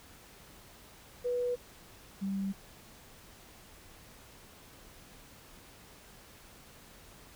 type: tone pair in turn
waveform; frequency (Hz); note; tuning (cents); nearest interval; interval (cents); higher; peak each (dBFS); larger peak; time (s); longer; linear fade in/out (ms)
sine; 490 / 195.36; B4 / G3; -14 / -6; octave + major third; 1592; first; -29 / -31; first; 1.24-1.56 / 2.21-2.53; neither; 20
effects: pink hiss -55 dBFS RMS until 7.35 s